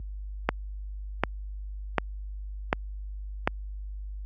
click train, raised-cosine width 0.5 ms, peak -6 dBFS, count 5, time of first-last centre 0.49-3.475 s, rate 1.34 Hz, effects added 50 Hz sine -22 dBFS peak until 4.25 s + high-pass 100 Hz 12 dB/octave

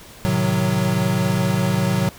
square chord, A diminished seventh, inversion none, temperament equal, 110 / 130.81 / 155.56 / 185 Hz, A2 / C3 / Eb3 / Gb3, 0 / 0 / 0 / 0 cents, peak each -25 / -24 / -26 / -21 dBFS, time 0.25-2.09 s, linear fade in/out 0 ms, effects pink hiss -42 dBFS RMS until 2.18 s

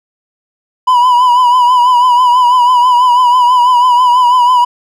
triangle tone with vibrato, 987.8 Hz, B5, in tune, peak -3 dBFS, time 0.87-4.65 s, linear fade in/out 10 ms, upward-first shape triangle, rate 6.1 Hz, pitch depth 64 cents each way, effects none

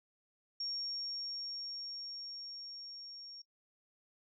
sine tone with level ramp, 5540 Hz, F8, 15 cents flat, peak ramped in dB -36 to -48 dBFS, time 0.6-3.42 s, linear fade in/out 5 ms, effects noise-tail reverb RT60 0.1 s tail -21 dB re dry

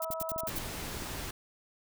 harmonic tone, 323.8 Hz, E4, 31 cents flat, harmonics 2 / 3 / 4, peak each -36 / -43 / -41 dBFS, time 0-0.48 s, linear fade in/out 5 ms
violet noise bursts, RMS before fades -36 dBFS, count 7, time 0.02-0.586 s, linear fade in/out 0 ms, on 26 ms, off 64 ms
clicks, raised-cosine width 3 ms, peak -31 dBFS, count 8, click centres 0.104 / 0.214 / 0.318 / 0.362 / 0.435 / 0.579 / 0.969 / 1.022 s
pink noise, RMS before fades -39 dBFS, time 0.47-1.31 s, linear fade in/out 5 ms
effects none

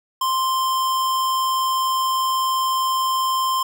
square tone, 1046.5 Hz, C6, in tune, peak -19 dBFS, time 0.21-3.63 s, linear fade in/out 5 ms, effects none

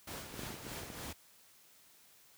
pink noise with tremolo, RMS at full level -43 dBFS, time 0.07-1.13 s, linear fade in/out 5 ms, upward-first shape sine, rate 3.3 Hz, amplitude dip 50%
clicks, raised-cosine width 2 ms, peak -33 dBFS, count 9, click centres 0.341 / 0.393 / 0.433 / 0.505 / 0.542 / 0.667 / 0.717 / 0.833 / 0.902 s
effects white hiss -63 dBFS RMS until 2.37 s + high-pass 60 Hz 12 dB/octave

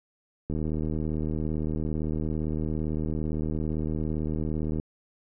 click train, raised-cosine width 3 ms, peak -18 dBFS, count 335, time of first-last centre 0.5-4.799 s, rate 77.7 Hz, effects none

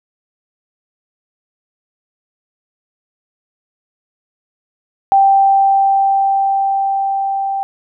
sine tone with level ramp, 784 Hz, G5, in tune, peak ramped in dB -6 to -16 dBFS, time 5.12-7.63 s, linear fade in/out 0 ms, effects none

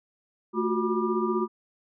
sine tone cluster, 220.1 / 358.7 / 374.2 / 972 / 1194 Hz, A3 / F4 / F#4 / B5 / D6, +1 / +46 / +20 / -28 / +28 cents, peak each -29 / -27 / -31 / -34 / -32 dBFS, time 0.53-1.48 s, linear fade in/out 50 ms, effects none

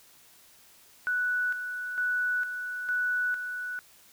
sine tone with tremolo, 1480 Hz, F#6, in tune, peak -25 dBFS, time 1.07-3.79 s, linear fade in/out 0 ms, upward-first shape square, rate 1.1 Hz, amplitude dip 55%, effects white hiss -57 dBFS RMS until 4.12 s

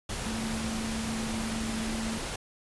sine tone in noise, 222.9 Hz, A3, 23 cents sharp, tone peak -32 dBFS, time 0.26-2.18 s, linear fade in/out 5 ms, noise pink, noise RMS -35 dBFS, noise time 0.09-2.36 s, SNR 0 dB, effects resampled to 24000 Hz

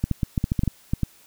clicks, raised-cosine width 5 ms, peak -9 dBFS, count 11, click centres 0.04 / 0.113 / 0.232 / 0.378 / 0.441 / 0.519 / 0.592 / 0.635 / 0.677 / 0.935 / 1.033 s, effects white hiss -54 dBFS RMS until 1.26 s

